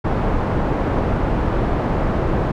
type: low-pass noise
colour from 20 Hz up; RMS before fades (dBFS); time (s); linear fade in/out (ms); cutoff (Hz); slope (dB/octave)
pink; -19; 0.04-2.52; 10; 980; 12
effects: none